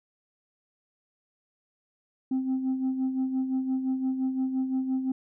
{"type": "tone with tremolo", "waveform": "sine", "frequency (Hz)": 261.6, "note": "C4", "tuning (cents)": 0, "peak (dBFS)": -21, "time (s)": [2.31, 5.12], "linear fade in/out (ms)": 5, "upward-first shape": "sine", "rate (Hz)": 5.8, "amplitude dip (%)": 60, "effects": ["tanh soft clip ceiling -22 dBFS"]}